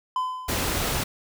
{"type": "tone with exponential decay", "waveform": "triangle", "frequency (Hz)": 1017, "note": "C6", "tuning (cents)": -50, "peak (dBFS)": -19, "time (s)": [0.16, 0.95], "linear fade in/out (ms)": 2, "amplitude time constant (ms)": 170}
{"type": "noise", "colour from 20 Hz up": "pink", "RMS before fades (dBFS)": -26, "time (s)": [0.48, 1.04], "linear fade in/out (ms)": 10}
{"effects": []}